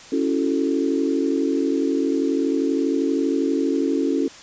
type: chord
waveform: sine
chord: F# minor seventh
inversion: second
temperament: equal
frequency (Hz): 277.2 / 329.6 / 370 / 440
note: C#4 / E4 / F#4 / A4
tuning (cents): 0 / 0 / 0 / 0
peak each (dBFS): -21 / -24 / -27 / -26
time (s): 0.12-4.28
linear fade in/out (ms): 5
effects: white hiss -42 dBFS RMS until 4.42 s + resampled to 16000 Hz